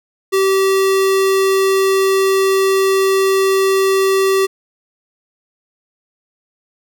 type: tone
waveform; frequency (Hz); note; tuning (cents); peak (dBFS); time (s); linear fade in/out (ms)
square; 386; G4; -27; -12; 0.32-4.47; 20
effects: none